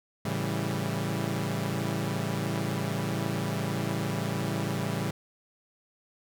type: chord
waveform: sawtooth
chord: A dominant seventh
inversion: none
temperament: equal with one note detuned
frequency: 109.37 / 138.59 / 164.81 / 196 Hz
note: A2 / C#3 / E3 / G3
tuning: -10 / 0 / 0 / 0 cents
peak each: -30 dBFS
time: 0.25-5.11 s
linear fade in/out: 5 ms
effects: none